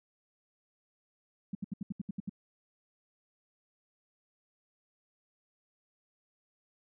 sine tone bursts, 197.2 Hz, G3, 11 cents sharp, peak -32 dBFS, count 9, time 1.53-2.295 s, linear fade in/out 5 ms, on 21 ms, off 72 ms, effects none

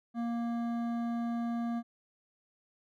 sine tone with hard clipping, 234.4 Hz, A#3, 10 cents sharp, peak -33 dBFS, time 0.14-1.83 s, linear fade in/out 50 ms, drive 11 dB, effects none

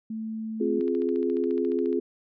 sine tone, 220.7 Hz, A3, 5 cents sharp, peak -30 dBFS, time 0.1-0.8 s, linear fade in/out 5 ms
sine chord, F minor, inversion second, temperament just, 261.9 / 349.2 / 419.1 Hz, C4 / F4 / Ab4, +2 / 0 / +16 cents, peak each -28 / -27 / -27 dBFS, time 0.6-2 s, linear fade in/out 10 ms
click train, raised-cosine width 0.3 ms, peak -33 dBFS, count 17, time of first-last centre 0.81-1.929 s, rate 14.3 Hz
effects none

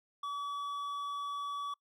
sine tone with hard clipping, 1142 Hz, D6, 49 cents flat, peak -37 dBFS, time 0.23-1.74 s, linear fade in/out 5 ms, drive 6 dB, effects noise-tail reverb RT60 0.1 s tail -26 dB re dry

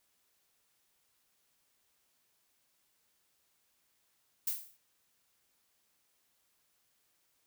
violet noise with exponential decay, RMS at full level -30 dBFS, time 4.47-4.77 s, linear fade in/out 5 ms, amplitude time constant 65 ms, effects white hiss -75 dBFS RMS until 7.46 s

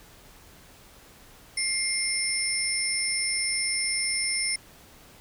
sine tone cluster, 2116 / 5320 / 9500 Hz, C7 / E8 / D9, +19 / +15 / +19 cents, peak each -29 dBFS, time 1.57-4.56 s, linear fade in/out 5 ms, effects pink hiss -52 dBFS RMS until 5.2 s

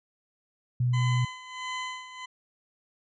sine tone, 123.47 Hz, B2, in tune, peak -22 dBFS, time 0.8-1.25 s, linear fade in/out 5 ms
20% pulse tone with tremolo, 1016 Hz, B5, 49 cents sharp, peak -26 dBFS, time 0.93-2.26 s, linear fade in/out 10 ms, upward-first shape sine, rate 1.5 Hz, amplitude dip 75%
effects resampled to 16000 Hz

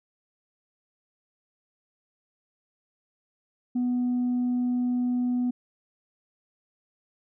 sine tone, 246.9 Hz, B3, in tune, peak -21 dBFS, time 3.75-5.51 s, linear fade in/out 10 ms, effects tanh soft clip ceiling -21 dBFS

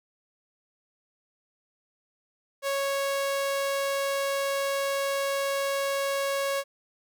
sawtooth tone, 553 Hz, C#5, 4 cents flat, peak -22 dBFS, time 2.62-6.64 s, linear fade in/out 50 ms, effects none

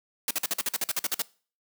white noise bursts, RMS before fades -27 dBFS, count 13, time 0.28-1.22 s, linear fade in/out 2 ms, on 28 ms, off 48 ms, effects noise-tail reverb RT60 0.4 s tail -22 dB re dry + high-pass 200 Hz 12 dB/octave

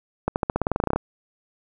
accelerating click train, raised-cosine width 1 ms, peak -7 dBFS, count 15, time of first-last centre 0.28-0.96 s, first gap 79 ms, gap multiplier 0.92, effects none

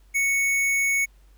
sine tone with hard clipping, 2217 Hz, C#7, in tune, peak -21 dBFS, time 0.14-1.06 s, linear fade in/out 20 ms, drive 17 dB, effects added 48 Hz sine -51 dBFS peak until 1.37 s + pink hiss -64 dBFS RMS until 1.37 s

